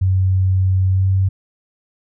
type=tone with pitch glide; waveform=sine; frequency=94 to 95.42 Hz; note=F#2 to G2; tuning=+28 to -46 cents; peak=-12 dBFS; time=0.01-1.29 s; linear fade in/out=10 ms; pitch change=+26 cents; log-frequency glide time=0.9-1.06 s; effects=none